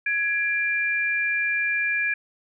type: tone pair together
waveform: sine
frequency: 1668 / 2374 Hz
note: G#6 / D7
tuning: +7 / +18 cents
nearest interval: tritone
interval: 611 cents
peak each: -24 dBFS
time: 0.06-2.14 s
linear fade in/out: 5 ms
effects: none